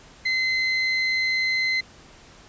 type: tone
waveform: 35% pulse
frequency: 2056 Hz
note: C7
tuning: 31 cents flat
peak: -19 dBFS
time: 0.25-1.81 s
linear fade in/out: 10 ms
effects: pink hiss -49 dBFS RMS until 2.48 s + resampled to 16000 Hz